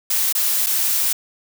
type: noise with dropouts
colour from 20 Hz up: blue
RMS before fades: -19 dBFS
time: 0.1-1.13 s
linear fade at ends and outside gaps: 5 ms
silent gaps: 0.327-0.35 / 0.663-0.667 s
effects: none